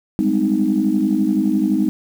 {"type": "chord", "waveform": "sine", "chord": "Ab major seventh", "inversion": "third", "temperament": "equal with one note detuned", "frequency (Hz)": [196, 207.7, 256.7, 311.1], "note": ["G3", "Ab3", "C4", "Eb4"], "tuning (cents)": [0, 0, -33, 0], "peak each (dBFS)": [-22, -19, -20, -18], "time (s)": [0.19, 1.89], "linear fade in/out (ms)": 0, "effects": ["tanh soft clip ceiling -5 dBFS", "7-bit"]}